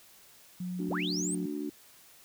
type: tone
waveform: sine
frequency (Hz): 180.5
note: F#3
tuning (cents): -43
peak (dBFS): -33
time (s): 0.6-1.46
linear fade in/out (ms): 5
type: chord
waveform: sine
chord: D major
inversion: second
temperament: just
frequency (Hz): 220.2 / 293.7 / 367.1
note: A3 / D4 / F#4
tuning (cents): +2 / 0 / -14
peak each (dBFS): -40 / -34 / -39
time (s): 0.79-1.7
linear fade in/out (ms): 5
type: linear sweep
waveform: sine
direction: up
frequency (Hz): 72 to 8860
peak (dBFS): -32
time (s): 0.89-1.35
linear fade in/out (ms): 5
effects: tanh soft clip ceiling -21 dBFS + white hiss -57 dBFS RMS until 2.24 s